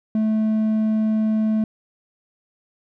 sine tone with hard clipping, 217.6 Hz, A3, 19 cents flat, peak -18 dBFS, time 0.15-1.64 s, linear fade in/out 2 ms, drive 3 dB, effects none

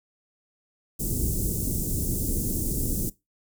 pink band-stop noise, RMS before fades -27 dBFS, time 0.99-3.1 s, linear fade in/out 10 ms, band 360 to 7600 Hz, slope 24 dB/octave, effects noise-tail reverb RT60 0.2 s tail -19 dB re dry

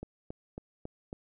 click train, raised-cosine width 2 ms, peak -26 dBFS, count 5, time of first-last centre 0.03-1.129 s, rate 3.64 Hz, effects none

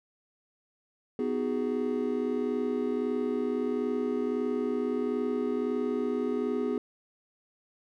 triangle chord, G# minor seventh, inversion first, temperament just, 249.2 / 311.5 / 373.8 / 415.3 Hz, B3 / D#4 / F#4 / G#4, +16 / +2 / +18 / 0 cents, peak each -29 / -35 / -33 / -29 dBFS, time 1.19-6.78 s, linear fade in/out 2 ms, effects none

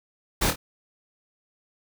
pink noise with echo, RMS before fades -23 dBFS, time 0.41-0.51 s, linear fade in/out 10 ms, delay 25 ms, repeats 2, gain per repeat -7 dB, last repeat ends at 0.56 s, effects none

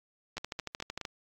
two click trains, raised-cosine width 0.2 ms, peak -20 / -19 dBFS, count 4 / 10, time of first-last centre 0.38-1.013 / 0.37-1.052 s, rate 4.74 / 13.2 Hz, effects AAC 64 kbps

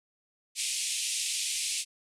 white band-pass noise, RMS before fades -32 dBFS, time 0.55-1.85 s, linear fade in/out 50 ms, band 2300 to 9900 Hz, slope 48 dB/octave, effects none

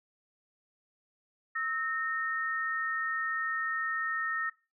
sine tone pair together, 1300 / 1838.5 Hz, E6 / A#6, -24 / -24 cents, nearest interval tritone, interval 600 cents, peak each -34 / -32 dBFS, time 1.55-4.5 s, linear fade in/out 10 ms, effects noise-tail reverb RT60 0.3 s tail -19 dB re dry

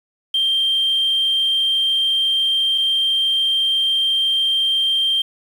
sine tone pair in turn, 3167 / 3167 Hz, G7 / G7, +17 / +17 cents, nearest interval unison, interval 0 cents, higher neither, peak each -14 dBFS, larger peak neither, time 0.34-2.78 / 2.78-5.22 s, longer neither, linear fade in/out 5 ms, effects tanh soft clip ceiling -10 dBFS + 7-bit

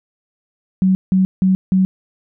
sine tone bursts, 188.2 Hz, F#3, 30 cents sharp, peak -10 dBFS, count 4, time 0.82-1.85 s, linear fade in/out 0 ms, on 130 ms, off 170 ms, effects none

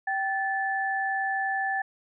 sine tone pair together, 777 / 1744.3 Hz, G5 / A6, -16 / -16 cents, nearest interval octave + major second, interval 1400 cents, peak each -28 dBFS, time 0.07-1.82 s, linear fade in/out 5 ms, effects none

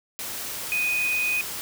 sine tone in noise, 2489 Hz, D#7, in tune, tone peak -22 dBFS, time 0.72-1.41 s, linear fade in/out 0 ms, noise white, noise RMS -33 dBFS, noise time 0.19-1.61 s, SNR +8 dB, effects none

